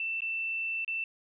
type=tone with dropouts; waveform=sine; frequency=2671 Hz; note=E7; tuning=22 cents sharp; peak=-30 dBFS; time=0-1.04 s; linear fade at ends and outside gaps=2 ms; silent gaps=0.206-0.219 / 0.847-0.878 s; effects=none